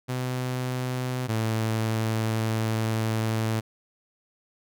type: tone pair in turn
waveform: sawtooth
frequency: 126.9 / 111.07 Hz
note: B2 / A2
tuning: +47 / +17 cents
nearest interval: major second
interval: 230 cents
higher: first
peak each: -23 / -20 dBFS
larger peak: second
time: 0.08-1.28 / 1.28-3.61 s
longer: second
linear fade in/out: 20 ms
effects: none